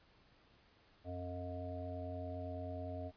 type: harmonic tone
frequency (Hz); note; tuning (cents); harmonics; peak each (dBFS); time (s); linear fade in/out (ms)
89.6; F2; +45; 1 / 3 / 5 / 7 / 8; -44 / -48 / -53 / -46 / -52; 1.04-3.12; 50
effects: pink hiss -68 dBFS RMS until 3.16 s + resampled to 11025 Hz